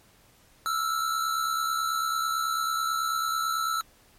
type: tone pair together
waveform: square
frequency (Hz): 1318.5 / 1387.6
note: E6 / F6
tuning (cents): 0 / -12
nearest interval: minor second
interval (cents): 88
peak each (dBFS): -27 / -33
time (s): 0.66-3.81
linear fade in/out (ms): 0
effects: pink hiss -59 dBFS RMS until 4.18 s + MP3 64 kbps